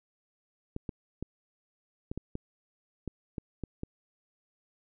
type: clicks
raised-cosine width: 3 ms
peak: -22 dBFS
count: 10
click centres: 0.764 / 0.892 / 1.226 / 2.115 / 2.176 / 2.354 / 3.077 / 3.382 / 3.637 / 3.834 s
effects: none